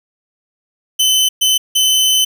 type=tone bursts at uneven times; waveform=sawtooth; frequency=3043 Hz; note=F#7; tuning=48 cents sharp; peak=-7 dBFS; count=3; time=0.99-1.29 / 1.41-1.58 / 1.75-2.25 s; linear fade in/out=10 ms; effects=none